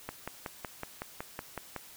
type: click train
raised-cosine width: 0.5 ms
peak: -21 dBFS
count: 10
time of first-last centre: 0.09-1.763 s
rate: 5.38 Hz
effects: white hiss -52 dBFS RMS until 1.96 s